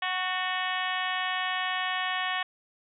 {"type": "harmonic tone with a mistuned harmonic", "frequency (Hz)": 370, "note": "F#4", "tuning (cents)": 0, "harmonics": [2, 3, 4, 5, 6, 7, 8, 9, 10], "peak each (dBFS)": [-34, -34, -41, -32, -38, -39, -37, -38, -47], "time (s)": [0.02, 2.43], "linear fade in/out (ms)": 5, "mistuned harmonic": 5, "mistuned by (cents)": -24, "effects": []}